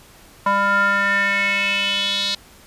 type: tone with band-pass filter sweep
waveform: square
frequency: 199.5 Hz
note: G3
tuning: 31 cents sharp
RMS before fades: -19 dBFS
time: 0.46-2.35 s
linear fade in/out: 5 ms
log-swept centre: 1100 to 4100 Hz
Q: 5.1
effects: pink hiss -47 dBFS RMS until 2.66 s + resampled to 32000 Hz